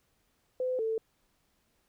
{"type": "tone pair in turn", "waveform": "sine", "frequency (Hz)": [509, 445], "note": ["C5", "A4"], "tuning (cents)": [-48, 20], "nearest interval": "major second", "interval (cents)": 232, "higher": "first", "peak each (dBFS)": -28, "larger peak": "neither", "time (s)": [[0.6, 0.79], [0.79, 0.98]], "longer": "neither", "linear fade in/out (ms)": 2, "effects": ["pink hiss -73 dBFS RMS until 1.88 s"]}